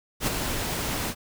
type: noise with ADSR envelope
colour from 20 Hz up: pink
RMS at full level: -23 dBFS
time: 0.2-1.15 s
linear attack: 71 ms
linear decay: 19 ms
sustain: -6 dB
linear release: 61 ms
effects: none